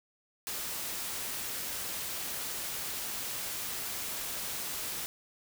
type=noise; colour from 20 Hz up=white; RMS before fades=-37 dBFS; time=0.47-5.06 s; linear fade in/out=0 ms; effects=none